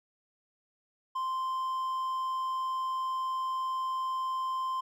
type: tone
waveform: triangle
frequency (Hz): 1043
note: C6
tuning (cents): -6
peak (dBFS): -28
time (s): 1.15-4.81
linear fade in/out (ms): 10
effects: none